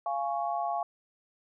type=chord; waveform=sine; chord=Db major; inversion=first; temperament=just; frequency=693 / 831.5 / 1108.7 Hz; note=F5 / Ab5 / Db6; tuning=-14 / +2 / 0 cents; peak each=-31 / -33 / -36 dBFS; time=0.06-0.83 s; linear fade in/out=2 ms; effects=none